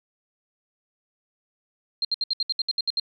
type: tone bursts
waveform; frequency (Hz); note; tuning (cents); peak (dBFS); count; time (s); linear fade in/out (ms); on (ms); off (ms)
sine; 4186; C8; 0; -21; 11; 2.02-2.998; 2; 28; 67
effects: none